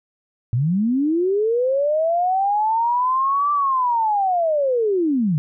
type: linear two-way sweep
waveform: sine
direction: up then down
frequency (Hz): 110 to 1174.7 to 140.4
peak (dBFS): -16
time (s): 0.53-5.38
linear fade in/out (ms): 0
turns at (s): 3.52
effects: none